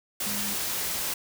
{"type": "tone in noise", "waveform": "sine", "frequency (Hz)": 204.3, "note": "G#3", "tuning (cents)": -28, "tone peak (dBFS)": -36, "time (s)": [0.26, 0.54], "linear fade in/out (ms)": 5, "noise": "white", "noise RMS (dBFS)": -30, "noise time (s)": [0.2, 1.14], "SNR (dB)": -9, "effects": []}